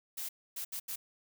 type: noise bursts at uneven times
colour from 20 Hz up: blue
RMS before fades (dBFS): -39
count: 4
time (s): 0.17-0.29 / 0.56-0.65 / 0.72-0.8 / 0.88-0.96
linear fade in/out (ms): 10
effects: none